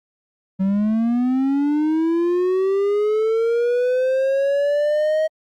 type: linear sweep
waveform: triangle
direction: up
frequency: 187.6 to 633 Hz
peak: -14 dBFS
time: 0.59-5.28 s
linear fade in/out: 20 ms
effects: Opus 48 kbps